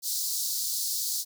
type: high-pass noise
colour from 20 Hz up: pink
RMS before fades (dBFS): -30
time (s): 0.02-1.25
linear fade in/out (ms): 50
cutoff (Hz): 4200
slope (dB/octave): 48
effects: none